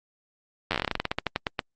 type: slowing click train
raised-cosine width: 0.3 ms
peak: -9 dBFS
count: 20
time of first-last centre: 0.71-1.592 s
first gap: 10 ms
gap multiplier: 1.15
effects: Opus 48 kbps